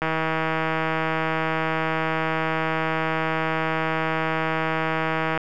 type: click train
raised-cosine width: 0.5 ms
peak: -9 dBFS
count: 858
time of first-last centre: 0.02-5.376 s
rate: 160 Hz
effects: none